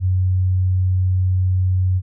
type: tone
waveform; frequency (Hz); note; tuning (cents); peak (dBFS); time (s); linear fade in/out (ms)
sine; 92.5; F#2; 0; -14; 0-2.02; 50
effects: none